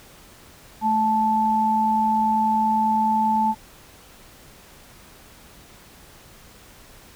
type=tone pair together; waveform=sine; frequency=218 / 875 Hz; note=A3 / A5; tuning=-16 / -10 cents; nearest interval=2 octaves; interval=2406 cents; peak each=-24 / -18 dBFS; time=0.81-3.55 s; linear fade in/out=50 ms; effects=pink hiss -48 dBFS RMS until 7.15 s